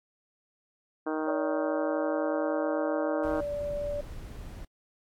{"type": "harmonic tone", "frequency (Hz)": 156.2, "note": "D#3", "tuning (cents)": 7, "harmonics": [2, 3, 4, 5, 6, 7, 8, 9, 10], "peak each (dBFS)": [-31, -35, -37, -39, -41, -42, -43, -44, -45], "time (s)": [1.06, 3.41], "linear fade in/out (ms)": 10}
{"type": "tone with pitch glide", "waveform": "sine", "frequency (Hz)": [572, 581.7], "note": ["D5", "D5"], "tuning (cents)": [-46, -17], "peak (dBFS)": -30, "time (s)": [1.27, 4.01], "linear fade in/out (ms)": 5, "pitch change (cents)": 29, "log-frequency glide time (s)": [1.81, 3.59]}
{"type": "noise", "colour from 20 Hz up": "brown", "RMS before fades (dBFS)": -41, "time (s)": [3.23, 4.65], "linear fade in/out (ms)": 5}
{"effects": ["AAC 64 kbps"]}